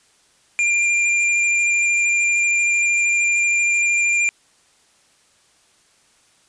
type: tone with vibrato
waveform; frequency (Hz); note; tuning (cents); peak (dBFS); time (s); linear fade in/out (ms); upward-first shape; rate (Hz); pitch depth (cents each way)
square; 2390; D7; +30; -16; 0.59-4.29; 0; sine; 13; 9
effects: white hiss -57 dBFS RMS until 6.48 s + resampled to 22050 Hz